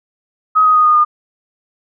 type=tone with pitch steps; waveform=sine; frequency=1265 / 1252.6 / 1240.4 / 1228.3 / 1216.3 Hz; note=D#6 / D#6 / D#6 / D#6 / D#6; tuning=+28 / +11 / -6 / -23 / -40 cents; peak=-7 dBFS; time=0.55-1.05 s; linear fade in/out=20 ms; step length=100 ms; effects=none